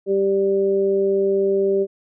harmonic tone, 196 Hz, G3, in tune, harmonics 1 / 2 / 3, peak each -28 / -16 / -26 dBFS, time 0.06-1.87 s, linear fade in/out 50 ms, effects none

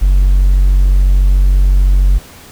triangle tone, 46.89 Hz, F#1, 24 cents sharp, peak -3 dBFS, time 0.01-2.19 s, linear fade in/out 20 ms, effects tanh soft clip ceiling 0 dBFS + pink hiss -37 dBFS RMS until 2.51 s

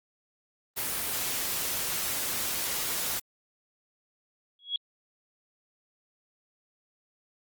white noise, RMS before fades -31 dBFS, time 0.76-3.2 s, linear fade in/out 20 ms
sine tone with exponential growth, 3330 Hz, G#7, 4 cents sharp, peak -23 dBFS, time 4.59-4.76 s, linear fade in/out 2 ms, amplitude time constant 35 ms
effects Opus 32 kbps

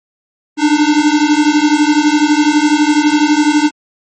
square beating tone pair, 293.7 / 305.7 Hz, D4 / D#4, 0 / -30 cents, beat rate 12 Hz, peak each -12 dBFS, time 0.57-3.71 s, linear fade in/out 50 ms, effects MP3 32 kbps

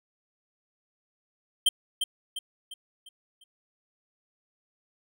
square tone with echo, 3136 Hz, G7, in tune, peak -18 dBFS, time 1.66-1.69 s, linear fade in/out 5 ms, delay 350 ms, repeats 5, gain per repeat -7 dB, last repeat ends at 3.44 s, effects none

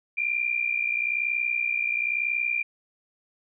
sine tone pair together, 2365 / 2426 Hz, D7 / D#7, +12 / -44 cents, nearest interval unison, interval 44 cents, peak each -26 / -27 dBFS, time 0.17-2.63 s, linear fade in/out 10 ms, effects none

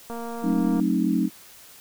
click train, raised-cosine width 1 ms, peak -22 dBFS, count 164, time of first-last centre 0.1-0.8 s, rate 233 Hz
sine chord, F# diminished seventh, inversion none, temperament equal with one note detuned, 185 / 220 / 267.9 / 311.1 Hz, F#3 / A3 / C4 / Eb4, 0 / 0 / +41 / 0 cents, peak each -25 dBFS, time 0.42-1.3 s, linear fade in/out 50 ms
effects white hiss -48 dBFS RMS until 1.8 s

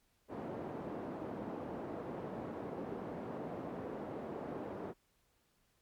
pink band-pass noise, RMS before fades -43 dBFS, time 0.28-4.94 s, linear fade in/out 50 ms, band 220 to 670 Hz, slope 12 dB/octave, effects pink hiss -75 dBFS RMS until 5.81 s + MP3 96 kbps

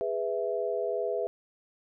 sine chord, E major, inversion first, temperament just, 412 / 494.4 / 659.3 Hz, G#4 / B4 / E5, -14 / +2 / 0 cents, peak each -32 dBFS, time 0.01-1.27 s, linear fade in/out 0 ms, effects none

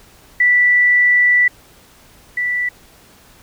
sine tone pair in turn, 1967 / 1967 Hz, B6 / B6, -7 / -7 cents, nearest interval unison, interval 0 cents, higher neither, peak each -9 / -16 dBFS, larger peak first, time 0.4-1.48 / 2.37-2.69 s, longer first, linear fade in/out 5 ms, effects pink hiss -47 dBFS RMS until 3.42 s

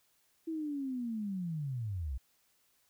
sine linear sweep, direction down, 329.6 to 58.27 Hz, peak -34 dBFS, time 0.47-2.18 s, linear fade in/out 10 ms, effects white hiss -72 dBFS RMS until 2.89 s

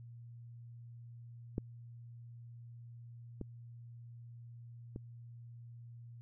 clicks, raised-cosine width 3 ms, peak -22 / -27 / -30 dBFS, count 3, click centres 1.581 / 3.413 / 4.961 s, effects added 118 Hz sine -49 dBFS peak until 6.21 s

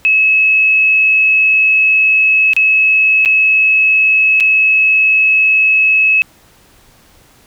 sine tone with dropouts, 2582 Hz, E7, 37 cents flat, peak -7 dBFS, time 0.05-6.22 s, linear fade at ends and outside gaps 0 ms, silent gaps 2.534-2.565 / 3.25-3.258 / 4.401-4.406 s, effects pink hiss -47 dBFS RMS until 7.46 s

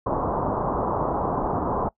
white low-pass noise, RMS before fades -25 dBFS, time 0.06-1.89 s, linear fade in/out 5 ms, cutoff 1100 Hz, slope 48 dB/octave, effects noise-tail reverb RT60 0.1 s tail -22 dB re dry

